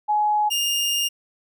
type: tone pair in turn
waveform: sine / sawtooth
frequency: 842 / 2822 Hz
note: G#5 / F7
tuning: +24 / +17 cents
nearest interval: octave + major sixth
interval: 2093 cents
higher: second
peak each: -17 dBFS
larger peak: neither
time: 0.08-0.5 / 0.5-1.09 s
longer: second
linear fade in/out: 20 ms
effects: none